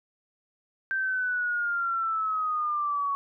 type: linear sweep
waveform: sine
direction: down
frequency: 1568 to 1114 Hz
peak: -25 dBFS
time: 0.91-3.15 s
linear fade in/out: 0 ms
effects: none